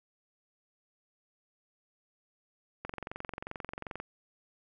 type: click train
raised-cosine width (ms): 0.5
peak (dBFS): -23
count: 27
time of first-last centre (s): 2.85-4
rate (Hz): 22.6
effects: none